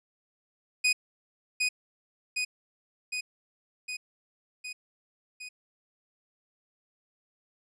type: tone with echo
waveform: sawtooth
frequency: 2489 Hz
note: D#7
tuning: in tune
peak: -18 dBFS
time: 0.84-0.93 s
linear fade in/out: 10 ms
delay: 760 ms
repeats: 6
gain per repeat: -3 dB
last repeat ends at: 5.49 s
effects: resampled to 22050 Hz